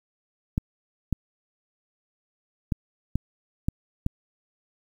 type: clicks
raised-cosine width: 5 ms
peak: -11 dBFS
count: 6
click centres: 0.579 / 1.127 / 2.722 / 3.156 / 3.685 / 4.064 s
effects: 8-bit